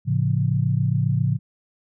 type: chord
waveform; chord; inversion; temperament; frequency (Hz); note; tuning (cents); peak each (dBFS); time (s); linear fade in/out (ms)
sine; A augmented; none; just; 110 / 137.5 / 171.88; A2 / C#3 / E#3; 0 / -14 / -27; -22 / -21 / -25; 0.05-1.39; 50
effects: none